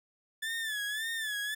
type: tone with vibrato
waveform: 30% pulse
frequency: 1742 Hz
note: A6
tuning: 18 cents flat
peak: -30 dBFS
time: 0.42-1.55 s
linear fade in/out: 10 ms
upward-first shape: sine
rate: 1.8 Hz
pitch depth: 91 cents each way
effects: none